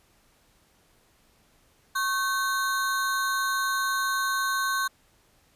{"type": "ring-modulated tone", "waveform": "square", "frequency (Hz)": 1314, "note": "E6", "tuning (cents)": -6, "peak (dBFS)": -22, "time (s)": [1.95, 4.88], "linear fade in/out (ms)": 10, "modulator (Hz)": 220, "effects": ["pink hiss -63 dBFS RMS until 5.55 s", "resampled to 32000 Hz"]}